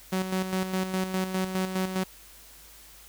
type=tone with tremolo; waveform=sawtooth; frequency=187.3 Hz; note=F#3; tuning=21 cents sharp; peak=-21 dBFS; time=0.12-2.04 s; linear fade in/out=10 ms; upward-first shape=square; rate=4.9 Hz; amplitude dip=55%; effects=added 50 Hz sine -56 dBFS peak until 3.08 s + white hiss -51 dBFS RMS until 3.08 s